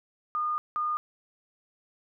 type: tone bursts at uneven times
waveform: sine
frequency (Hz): 1220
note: D#6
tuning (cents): -34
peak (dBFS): -26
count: 2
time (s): 0.35-0.58 / 0.76-0.97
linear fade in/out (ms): 0
effects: none